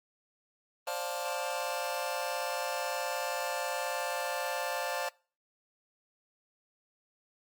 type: chord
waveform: sawtooth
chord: D minor seventh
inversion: third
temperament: just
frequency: 528.6 / 587.3 / 704.8 / 881 Hz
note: C5 / D5 / F5 / A5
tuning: +18 / 0 / +16 / +2 cents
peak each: -34 dBFS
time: 0.87-5.09 s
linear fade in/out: 5 ms
effects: noise-tail reverb RT60 0.4 s tail -25 dB re dry + Opus 24 kbps